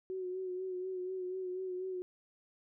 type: tone with vibrato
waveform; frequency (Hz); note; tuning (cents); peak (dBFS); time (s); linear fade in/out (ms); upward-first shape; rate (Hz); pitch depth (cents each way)
sine; 370; F#4; 0; -36; 0.1-2.02; 0; sine; 4.1; 36
effects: none